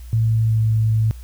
sine tone with pitch glide, 112.2 to 110.53 Hz, A2 to A2, +34 to +8 cents, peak -14 dBFS, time 0.13-1.11 s, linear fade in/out 0 ms, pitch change -26 cents, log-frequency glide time 0.38-0.61 s, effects added 60 Hz sine -33 dBFS peak until 1.23 s + white hiss -51 dBFS RMS until 1.23 s

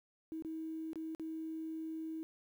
sine tone with dropouts, 320 Hz, D#4, 49 cents sharp, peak -39 dBFS, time 0.32-2.23 s, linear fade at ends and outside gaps 0 ms, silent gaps 0.423-0.448 / 0.932-0.957 / 1.149-1.197 s, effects 11-bit

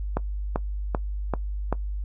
click train, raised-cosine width 1 ms, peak -10 dBFS, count 5, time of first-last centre 0.17-1.726 s, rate 2.57 Hz, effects noise-tail reverb RT60 0.1 s tail -19 dB re dry + added 50 Hz sine -27 dBFS peak until 2.04 s

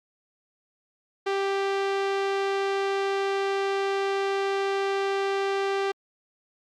sawtooth tone, 392.9 Hz, G4, 4 cents sharp, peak -20 dBFS, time 1.26-5.92 s, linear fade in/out 10 ms, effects low-pass 4000 Hz 12 dB/octave + Opus 48 kbps

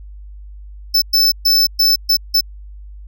square tone bursts at uneven times, 5274 Hz, E8, in tune, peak -10 dBFS, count 6, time 0.94-1.02 / 1.13-1.32 / 1.45-1.67 / 1.79-1.96 / 2.09-2.17 / 2.34-2.41 s, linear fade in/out 10 ms, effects added 50 Hz sine -32 dBFS peak until 3.07 s

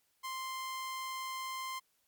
sawtooth tone, 1046.5 Hz, C6, in tune, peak -34 dBFS, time 0.23-1.8 s, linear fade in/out 20 ms, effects white hiss -75 dBFS RMS until 2.07 s + MP3 96 kbps

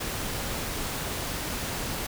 pink noise, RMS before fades -32 dBFS, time 0-2.07 s, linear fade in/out 10 ms, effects none

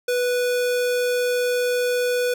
square tone, 492.6 Hz, B4, 5 cents flat, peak -20 dBFS, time 0.08-2.34 s, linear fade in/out 5 ms, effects none

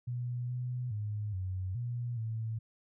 sine tone with pitch steps, 122.3 / 124.3 / 105.1 / 93.2 / 120.4 / 112 Hz, B2 / B2 / G#2 / F#2 / B2 / A2, -16 / +12 / +21 / +13 / -44 / +31 cents, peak -33 dBFS, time 0.07-2.59 s, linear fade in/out 10 ms, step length 420 ms, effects none

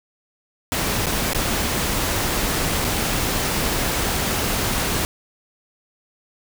pink noise with dropouts, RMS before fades -22 dBFS, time 0.72-5.05 s, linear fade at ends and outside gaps 0 ms, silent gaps 1.059-1.067 / 1.333-1.348 / 2.844-2.848 s, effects none

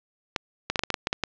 clicks, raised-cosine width 0.2 ms, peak -7 dBFS, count 10, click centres 0.362 / 0.7 / 0.758 / 0.793 / 0.836 / 0.903 / 0.942 / 1.071 / 1.129 / 1.237 s, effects low-pass 5000 Hz 12 dB/octave + 8-bit

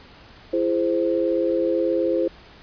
sine chord, E augmented, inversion none, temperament equal with one note detuned, 336.7 / 415.3 / 523.3 Hz, E4 / G#4 / B#4, +37 / 0 / 0 cents, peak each -22 / -26 / -22 dBFS, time 0.53-2.28 s, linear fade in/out 5 ms, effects pink hiss -47 dBFS RMS until 2.62 s + resampled to 11025 Hz

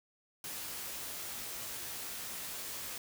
white noise with comb filter, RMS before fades -42 dBFS, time 0.44-2.98 s, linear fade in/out 2 ms, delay 17 ms, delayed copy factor +0.6, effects none

